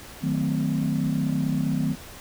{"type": "chord", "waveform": "sine", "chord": "D# diminished seventh", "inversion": "none", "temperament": "equal with one note detuned", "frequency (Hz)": [155.56, 185, 220, 255.8], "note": ["D#3", "F#3", "A3", "C4"], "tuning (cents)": [0, 0, 0, -39], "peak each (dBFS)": [-25, -28, -28, -26], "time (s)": [0.21, 1.96], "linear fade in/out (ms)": 50, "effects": ["tanh soft clip ceiling -15 dBFS", "pink hiss -43 dBFS RMS until 2.2 s"]}